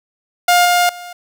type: tone with level steps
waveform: sawtooth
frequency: 708 Hz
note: F5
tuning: 23 cents sharp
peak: -5 / -7 / -26 dBFS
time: 0.48-1.13 s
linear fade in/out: 5 ms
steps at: 0.65 / 0.89 s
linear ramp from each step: 2 ms
effects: none